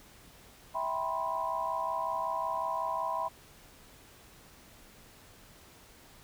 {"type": "chord", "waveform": "sine", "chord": "C major seventh", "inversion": "first", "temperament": "just", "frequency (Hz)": [654.1, 784.9, 981.1, 1046.5], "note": ["E5", "G5", "B5", "C6"], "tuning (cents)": [-14, 2, -12, 0], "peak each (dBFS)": [-37, -39, -33, -37], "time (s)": [0.74, 3.29], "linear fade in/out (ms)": 20, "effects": ["pink hiss -56 dBFS RMS until 6.23 s"]}